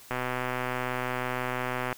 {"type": "click train", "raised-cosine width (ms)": 0.5, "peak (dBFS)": -15, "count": 230, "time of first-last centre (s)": [0.11, 1.927], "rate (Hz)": 126, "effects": ["white hiss -51 dBFS RMS until 1.97 s"]}